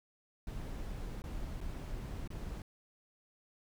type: noise with dropouts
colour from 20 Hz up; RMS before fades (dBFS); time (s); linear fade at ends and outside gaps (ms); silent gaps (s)
brown; -41; 0.47-2.62; 2; 1.22-1.239 / 1.606-1.612 / 2.276-2.303
effects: none